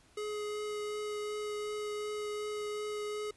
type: tone with vibrato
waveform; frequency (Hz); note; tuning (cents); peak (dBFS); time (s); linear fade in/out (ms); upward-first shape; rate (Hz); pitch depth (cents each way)
square; 420.1; G#4; +20; -36; 0.17-3.31; 5; triangle; 2.7; 9
effects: pink hiss -64 dBFS RMS until 3.36 s + resampled to 24000 Hz